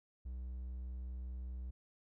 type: tone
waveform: triangle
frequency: 62.5 Hz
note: B1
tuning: 21 cents sharp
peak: -39 dBFS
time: 0.25-1.71 s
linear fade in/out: 10 ms
effects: none